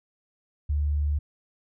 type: tone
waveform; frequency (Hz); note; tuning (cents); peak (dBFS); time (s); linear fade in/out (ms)
sine; 73.42; D2; 0; -22; 0.69-1.19; 10
effects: none